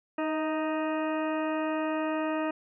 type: harmonic tone with a mistuned harmonic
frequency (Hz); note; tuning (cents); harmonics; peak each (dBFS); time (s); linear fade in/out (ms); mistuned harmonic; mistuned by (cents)
311.1; D#4; 0; 1 / 2 / 3 / 4 / 5 / 6 / 8 / 9; -30 / -32 / -37 / -38 / -44 / -42 / -44 / -49; 0.18-2.51; 5; 2; +24
effects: none